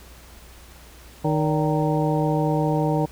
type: harmonic tone with a mistuned harmonic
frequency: 154.7 Hz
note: D#3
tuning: 10 cents flat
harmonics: 1 / 2 / 3 / 4 / 5 / 6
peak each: -22 / -25 / -27 / -28 / -29 / -30 dBFS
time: 1.24-3.06 s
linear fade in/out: 10 ms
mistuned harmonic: 4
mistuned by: -120 cents
effects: added 60 Hz sine -45 dBFS peak until 3.11 s + pink hiss -48 dBFS RMS until 3.11 s